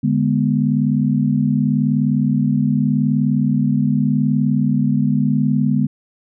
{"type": "chord", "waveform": "sine", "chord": "G# diminished", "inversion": "second", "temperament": "equal", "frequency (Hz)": [146.83, 207.7, 246.9], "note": ["D3", "G#3", "B3"], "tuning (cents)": [0, 0, 0], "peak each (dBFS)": -18, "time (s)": [0.03, 5.87], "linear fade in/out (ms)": 10, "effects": []}